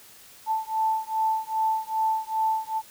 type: beating tone pair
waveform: sine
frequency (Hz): 880 / 882.5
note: A5 / A5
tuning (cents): 0 / +5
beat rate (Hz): 2.5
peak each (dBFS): -26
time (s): 0.46-2.82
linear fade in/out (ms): 50
effects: white hiss -50 dBFS RMS until 2.9 s